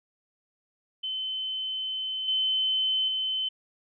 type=tone with level steps; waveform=sine; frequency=3060 Hz; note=G7; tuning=42 cents flat; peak=-29 / -23 / -26 dBFS; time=1.03-3.49 s; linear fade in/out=10 ms; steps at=2.28 / 3.08 s; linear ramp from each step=2 ms; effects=none